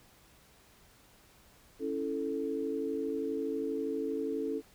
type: chord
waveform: sine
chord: A major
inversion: first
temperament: equal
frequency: 277.2 / 329.6 / 440 Hz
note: C#4 / E4 / A4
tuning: 0 / 0 / 0 cents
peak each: -36 / -38 / -34 dBFS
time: 1.79-4.62 s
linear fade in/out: 50 ms
effects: pink hiss -61 dBFS RMS until 4.74 s